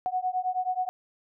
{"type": "beating tone pair", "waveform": "sine", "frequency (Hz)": [733, 742.4], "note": ["F#5", "F#5"], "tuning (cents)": [-16, 6], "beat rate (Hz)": 9.4, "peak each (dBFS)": -29, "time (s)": [0.06, 0.89], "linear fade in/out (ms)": 0, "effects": []}